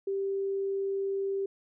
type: tone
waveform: sine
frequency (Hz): 392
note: G4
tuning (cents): 0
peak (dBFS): -28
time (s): 0.07-1.46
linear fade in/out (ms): 5
effects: none